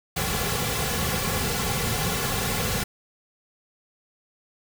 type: noise with comb filter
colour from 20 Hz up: pink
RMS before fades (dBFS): -26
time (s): 0.16-2.84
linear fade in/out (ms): 10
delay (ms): 3.2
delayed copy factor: -0.75
effects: none